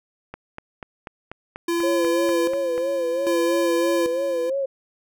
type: click train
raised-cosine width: 0.5 ms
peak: -19 dBFS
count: 11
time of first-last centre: 0.34-2.779 s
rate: 4.1 Hz
type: tone with tremolo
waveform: square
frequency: 340 Hz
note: F4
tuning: 46 cents flat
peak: -21 dBFS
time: 1.68-4.5 s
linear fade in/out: 5 ms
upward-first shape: square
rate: 0.63 Hz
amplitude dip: 70%
type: tone with vibrato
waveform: sine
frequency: 523.3 Hz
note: C5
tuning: in tune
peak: -21 dBFS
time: 1.83-4.66 s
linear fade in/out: 10 ms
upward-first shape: sine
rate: 3 Hz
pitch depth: 100 cents each way
effects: none